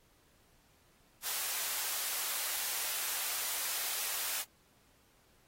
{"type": "high-pass noise", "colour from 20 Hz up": "white", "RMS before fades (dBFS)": -36, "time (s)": [1.22, 4.45], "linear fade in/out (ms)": 50, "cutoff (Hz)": 670, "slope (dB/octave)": 12, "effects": ["pink hiss -68 dBFS RMS until 5.47 s", "AAC 48 kbps"]}